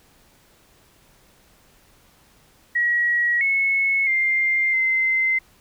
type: tone with pitch steps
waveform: sine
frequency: 1911 / 2193 / 2102 / 2070 Hz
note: A#6 / C#7 / C7 / C7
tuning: +43 / -19 / +7 / -19 cents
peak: -17 dBFS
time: 2.75-5.39 s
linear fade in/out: 10 ms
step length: 660 ms
effects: pink hiss -56 dBFS RMS until 5.6 s